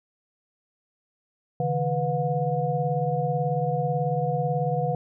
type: tone cluster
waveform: sine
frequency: 139.2 / 157.4 / 494.1 / 718 Hz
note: C#3 / D#3 / B4 / F5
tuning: +8 / +20 / +1 / +48 cents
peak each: -28 dBFS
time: 1.6-4.95 s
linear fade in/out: 2 ms
effects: none